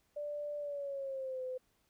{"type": "tone with pitch glide", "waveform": "sine", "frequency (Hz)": [587.3, 511.3], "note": ["D5", "C5"], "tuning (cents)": [0, -40], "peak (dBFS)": -37, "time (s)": [0.16, 1.58], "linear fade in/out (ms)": 10, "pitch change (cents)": -240, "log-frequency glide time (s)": [0.58, 1.43], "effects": ["pink hiss -75 dBFS RMS until 1.89 s"]}